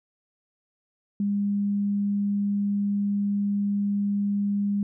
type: tone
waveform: sine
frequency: 202.4 Hz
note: G#3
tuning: 44 cents flat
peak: -22 dBFS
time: 1.2-4.83 s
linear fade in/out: 2 ms
effects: none